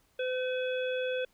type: harmonic tone with a mistuned harmonic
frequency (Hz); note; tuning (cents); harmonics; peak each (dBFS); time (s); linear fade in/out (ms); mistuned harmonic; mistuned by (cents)
509; C5; -48; 1 / 3 / 5 / 7; -30 / -39 / -41 / -43; 0.19-1.25; 5; 7; -85
effects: pink hiss -69 dBFS RMS until 1.33 s